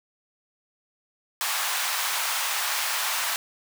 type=high-pass noise; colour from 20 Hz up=pink; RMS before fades=-27 dBFS; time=1.41-3.36 s; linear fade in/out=0 ms; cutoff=860 Hz; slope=24 dB/octave; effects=none